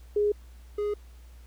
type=tone pair in turn; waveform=sine / triangle; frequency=414.8 / 414.8 Hz; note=G#4 / G#4; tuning=-2 / -2 cents; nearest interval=unison; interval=0 cents; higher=neither; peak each=-21 / -24 dBFS; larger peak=first; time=0.16-0.32 / 0.78-0.94 s; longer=neither; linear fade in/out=5 ms; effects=added 60 Hz sine -46 dBFS peak until 1.46 s + pink hiss -61 dBFS RMS until 1.46 s